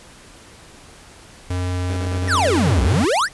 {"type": "tone", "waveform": "square", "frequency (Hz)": 90.3, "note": "F#2", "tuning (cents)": -42, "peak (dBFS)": -21, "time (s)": [1.5, 3.05], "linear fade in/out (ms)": 5}
{"type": "tone bursts", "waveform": "10% pulse", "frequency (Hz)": 97.6, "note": "G2", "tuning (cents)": -7, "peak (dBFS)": -21, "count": 10, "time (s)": [1.9, 2.936], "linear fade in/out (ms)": 0, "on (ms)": 64, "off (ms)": 44}
{"type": "exponential two-way sweep", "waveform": "square", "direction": "down then up", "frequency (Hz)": [2060, 55.8, 2060], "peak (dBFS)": -16, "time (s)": [2.27, 3.29], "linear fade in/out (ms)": 50, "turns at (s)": 2.83}
{"effects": ["pink hiss -44 dBFS RMS until 3.33 s", "resampled to 24000 Hz"]}